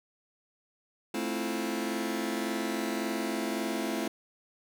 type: chord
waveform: sawtooth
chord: F major seventh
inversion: first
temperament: just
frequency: 218.3 / 261.9 / 327.4 / 349.2 Hz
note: A3 / C4 / E4 / F4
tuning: -13 / +2 / -12 / 0 cents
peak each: -31 / -32 / -31 / -33 dBFS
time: 1.14-4.08 s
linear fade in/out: 5 ms
effects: none